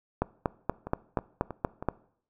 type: two click trains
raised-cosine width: 1 ms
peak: -22 / -11 dBFS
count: 4 / 8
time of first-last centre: 0.87-1.825 / 0.22-1.887 s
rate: 3.14 / 4.2 Hz
effects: noise-tail reverb RT60 0.6 s tail -21 dB re dry